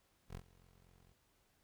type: tone with ADSR envelope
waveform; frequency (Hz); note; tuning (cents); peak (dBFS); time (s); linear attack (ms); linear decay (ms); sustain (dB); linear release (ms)
15% pulse; 44.32; F1; +26; -37; 0.28-1.13; 71; 71; -22; 18
effects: pink hiss -75 dBFS RMS until 1.63 s